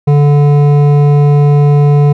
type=tone with hard clipping; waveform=sine; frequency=145.2 Hz; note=D3; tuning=19 cents flat; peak=-6 dBFS; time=0.07-2.13 s; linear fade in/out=10 ms; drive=11 dB; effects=none